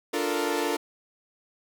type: chord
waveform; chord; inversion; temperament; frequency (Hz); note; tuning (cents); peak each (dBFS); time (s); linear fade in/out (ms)
sawtooth; Bb major seventh; first; equal; 293.7 / 349.2 / 440 / 466.2; D4 / F4 / A4 / Bb4; 0 / 0 / 0 / 0; -27; 0.13-0.77; 10
effects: none